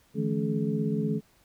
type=tone cluster; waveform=sine; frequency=151.5 / 167.9 / 215.1 / 279.1 / 426.9 Hz; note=D#3 / E3 / A3 / C#4 / G#4; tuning=-46 / +32 / -39 / +12 / +48 cents; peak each=-31 / -32 / -29 / -35 / -33 dBFS; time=0.14-1.21 s; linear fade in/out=50 ms; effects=pink hiss -63 dBFS RMS until 1.44 s